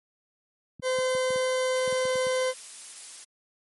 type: clicks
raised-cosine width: 5 ms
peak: -26 dBFS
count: 10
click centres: 0.797 / 0.987 / 1.15 / 1.305 / 1.359 / 1.877 / 1.926 / 2.053 / 2.156 / 2.268 s
type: tone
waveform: 40% pulse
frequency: 514 Hz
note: C5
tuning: 31 cents flat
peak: -23 dBFS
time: 0.82-2.54 s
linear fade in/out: 50 ms
type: noise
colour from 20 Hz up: blue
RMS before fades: -40 dBFS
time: 1.74-3.25 s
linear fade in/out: 20 ms
effects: high-pass 150 Hz 12 dB/octave + MP3 48 kbps